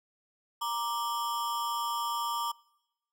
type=ring-modulated tone; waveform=square; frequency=1057 Hz; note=C6; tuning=17 cents sharp; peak=-28 dBFS; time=0.61-2.52 s; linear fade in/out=10 ms; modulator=120 Hz; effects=noise-tail reverb RT60 1.0 s tail -25 dB re dry